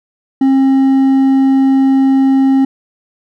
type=tone with hard clipping; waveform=triangle; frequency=268.3 Hz; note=C4; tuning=44 cents sharp; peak=-8 dBFS; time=0.41-2.65 s; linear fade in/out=5 ms; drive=7 dB; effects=none